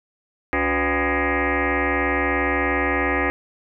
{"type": "tone with frequency modulation", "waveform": "sine", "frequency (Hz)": 801, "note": "G5", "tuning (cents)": 37, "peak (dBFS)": -18, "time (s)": [0.53, 3.3], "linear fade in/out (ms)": 0, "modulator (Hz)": 217, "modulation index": 6.5, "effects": []}